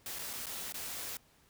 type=noise with dropouts; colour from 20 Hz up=white; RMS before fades=-41 dBFS; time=0.06-1.17 s; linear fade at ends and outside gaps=1 ms; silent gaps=0.187-0.191 / 0.332-0.335 / 0.459-0.467 / 0.723-0.742 s; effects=pink hiss -66 dBFS RMS until 1.49 s